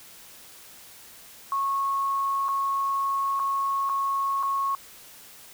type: tone with dropouts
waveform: sine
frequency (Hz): 1098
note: C#6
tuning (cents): -17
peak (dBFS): -23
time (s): 1.52-4.75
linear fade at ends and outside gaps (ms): 1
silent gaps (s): 2.484-2.488 / 3.394-3.398 / 3.892-3.896 / 4.428-4.432
effects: white hiss -48 dBFS RMS until 5.53 s